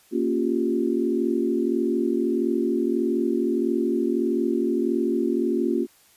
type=chord; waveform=sine; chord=G half-diminished seventh; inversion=first; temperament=equal with one note detuned; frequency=233.1 / 277.2 / 350.4 / 392 Hz; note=Bb3 / Db4 / F4 / G4; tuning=0 / 0 / +6 / 0 cents; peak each=-26 / -26 / -24 / -29 dBFS; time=0.11-5.87 s; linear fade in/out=50 ms; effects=white hiss -57 dBFS RMS until 6.16 s + resampled to 32000 Hz